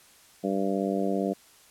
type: harmonic tone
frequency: 97.7 Hz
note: G2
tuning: 5 cents flat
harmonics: 2 / 3 / 4 / 5 / 6 / 7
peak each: -29 / -31 / -32 / -33 / -34 / -34 dBFS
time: 0.43-1.34 s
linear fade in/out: 20 ms
effects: white hiss -56 dBFS RMS until 1.7 s + low-pass 12000 Hz 12 dB/octave